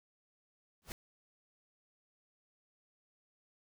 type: noise with exponential growth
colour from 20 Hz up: pink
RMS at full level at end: -39 dBFS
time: 0.82-0.92 s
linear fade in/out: 0 ms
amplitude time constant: 20 ms
effects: none